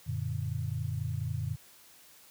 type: chord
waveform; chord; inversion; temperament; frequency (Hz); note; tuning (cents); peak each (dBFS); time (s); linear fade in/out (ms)
sine; Gb augmented; none; equal; 92.5 / 116.54 / 146.83; Gb2 / Bb2 / D3; 0 / 0 / 0; -35 / -34 / -36; 0.06-1.56; 20
effects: white hiss -57 dBFS RMS until 2.3 s + high-pass 60 Hz 12 dB/octave